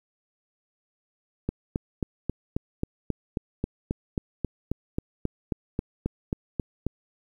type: click train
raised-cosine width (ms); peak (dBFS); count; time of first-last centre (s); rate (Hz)
3; -13; 21; 1.49-6.866; 3.72
effects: 9-bit